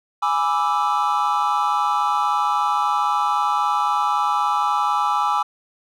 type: chord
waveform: triangle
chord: E dominant seventh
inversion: first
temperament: equal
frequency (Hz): 830.6 / 987.8 / 1174.7 / 1318.5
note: G#5 / B5 / D6 / E6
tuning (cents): 0 / 0 / 0 / 0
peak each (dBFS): -20 / -22 / -20 / -22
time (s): 0.22-5.43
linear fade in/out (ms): 10
effects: tanh soft clip ceiling -6 dBFS